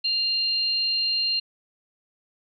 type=tone pair together; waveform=sine; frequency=2794 / 4186 Hz; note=F7 / C8; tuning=0 / 0 cents; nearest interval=perfect fifth; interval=700 cents; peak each=-29 / -22 dBFS; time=0.04-1.4 s; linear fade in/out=10 ms; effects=none